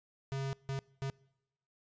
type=tone bursts at uneven times; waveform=square; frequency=136 Hz; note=C#3; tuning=33 cents flat; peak=-35 dBFS; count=3; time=0.32-0.53 / 0.69-0.79 / 1.02-1.1 s; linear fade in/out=0 ms; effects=noise-tail reverb RT60 0.9 s tail -25 dB re dry + resampled to 16000 Hz